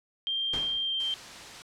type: tone with pitch glide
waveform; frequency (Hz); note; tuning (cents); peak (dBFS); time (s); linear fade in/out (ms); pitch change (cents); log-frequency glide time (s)
sine; 3178 to 3149; G7 to G7; +23 to +7; -27; 0.27-1.14; 0; -16; 0.81-1.02
type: noise with exponential decay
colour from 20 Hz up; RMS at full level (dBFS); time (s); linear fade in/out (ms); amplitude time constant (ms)
pink; -35; 0.53-1.04; 5; 110
type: noise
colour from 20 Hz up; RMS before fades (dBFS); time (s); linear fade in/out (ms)
white; -43; 1-1.62; 0
effects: low-pass 6000 Hz 12 dB/octave